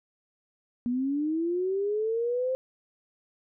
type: linear sweep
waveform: sine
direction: up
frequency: 237.1 to 524 Hz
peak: -25 dBFS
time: 0.86-2.55 s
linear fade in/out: 0 ms
effects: none